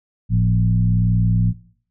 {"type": "tone with frequency modulation", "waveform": "sine", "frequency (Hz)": 110, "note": "A2", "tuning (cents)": 0, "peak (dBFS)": -13, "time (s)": [0.29, 1.54], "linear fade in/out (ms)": 50, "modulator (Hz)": 61.6, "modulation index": 0.97, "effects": ["noise-tail reverb RT60 0.6 s tail -22 dB re dry"]}